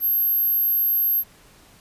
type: tone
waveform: sine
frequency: 12544 Hz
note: G9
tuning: in tune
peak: -17 dBFS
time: 0-1.24 s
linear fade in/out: 50 ms
effects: pink hiss -52 dBFS RMS until 1.8 s + resampled to 32000 Hz